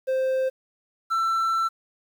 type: tone pair in turn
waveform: triangle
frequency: 523.3 / 1338.6 Hz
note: C5 / E6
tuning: 0 / +26 cents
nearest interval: octave + major third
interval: 1626 cents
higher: second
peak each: -19 dBFS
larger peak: neither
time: 0.07-0.5 / 1.1-1.69 s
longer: second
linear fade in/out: 20 ms
effects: 9-bit